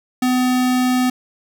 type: tone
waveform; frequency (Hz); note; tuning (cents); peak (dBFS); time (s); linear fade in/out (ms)
square; 252.3; B3; +37; -15; 0.22-1.1; 5
effects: none